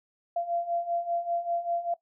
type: beating tone pair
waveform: sine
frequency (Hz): 684 / 689.1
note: F5 / F5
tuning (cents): -36 / -23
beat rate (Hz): 5.1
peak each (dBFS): -33 / -29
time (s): 0.36-1.94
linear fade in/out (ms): 5
effects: noise-tail reverb RT60 0.1 s tail -17 dB re dry